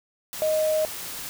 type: tone in noise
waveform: sine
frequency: 622.3 Hz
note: D#5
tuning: in tune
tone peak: -20 dBFS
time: 0.42-0.85 s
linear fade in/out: 0 ms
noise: white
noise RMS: -35 dBFS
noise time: 0.33-1.29 s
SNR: +12 dB
effects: none